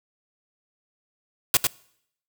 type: noise with echo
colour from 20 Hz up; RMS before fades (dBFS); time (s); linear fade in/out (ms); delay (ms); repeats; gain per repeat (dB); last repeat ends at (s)
white; -17; 1.54-1.57; 2; 100; 1; -4; 1.67
effects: noise-tail reverb RT60 0.7 s tail -23 dB re dry